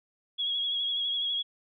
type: tone with vibrato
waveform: sine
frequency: 3322 Hz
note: G#7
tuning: in tune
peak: -27 dBFS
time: 0.38-1.43 s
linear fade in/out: 20 ms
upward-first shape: triangle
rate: 12 Hz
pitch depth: 40 cents each way
effects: none